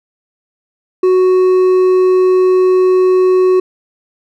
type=tone with hard clipping; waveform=triangle; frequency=370 Hz; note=F#4; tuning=in tune; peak=-8 dBFS; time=1.03-3.6 s; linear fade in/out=5 ms; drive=7 dB; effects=none